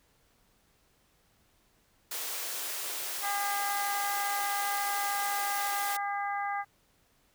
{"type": "high-pass noise", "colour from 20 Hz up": "white", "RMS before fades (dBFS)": -36, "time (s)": [2.11, 5.97], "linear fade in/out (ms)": 5, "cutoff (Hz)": 360, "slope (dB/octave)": 24}
{"type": "harmonic tone", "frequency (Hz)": 403.5, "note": "G#4", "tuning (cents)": -50, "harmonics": [2, 3, 4, 5], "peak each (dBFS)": [-32, -37, -39, -40], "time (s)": [3.21, 6.65], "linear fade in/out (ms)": 50}
{"effects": ["pink hiss -68 dBFS RMS until 7.34 s"]}